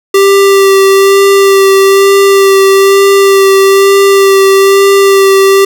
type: tone with vibrato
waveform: square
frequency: 392 Hz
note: G4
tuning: in tune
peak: -3 dBFS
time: 0.14-5.65 s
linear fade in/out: 5 ms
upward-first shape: sine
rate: 1.1 Hz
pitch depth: 14 cents each way
effects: none